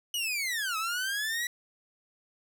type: linear two-way sweep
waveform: sawtooth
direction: down then up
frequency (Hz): 2960 to 1266 to 1956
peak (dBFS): -26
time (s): 0.14-1.47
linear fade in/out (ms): 2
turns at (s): 0.77
effects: none